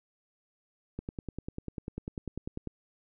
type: click train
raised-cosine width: 3 ms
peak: -23 dBFS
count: 18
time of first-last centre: 0.99-2.673 s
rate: 10.1 Hz
effects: none